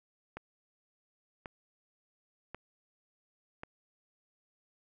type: click train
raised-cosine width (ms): 0.5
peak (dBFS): -26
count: 4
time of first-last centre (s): 0.37-3.634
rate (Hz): 0.919
effects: none